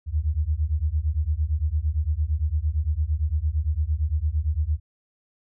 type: beating tone pair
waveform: sine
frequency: 72.3 / 81.1 Hz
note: D2 / E2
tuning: -27 / -28 cents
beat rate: 8.8 Hz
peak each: -24 dBFS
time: 0.06-4.8 s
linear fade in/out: 50 ms
effects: none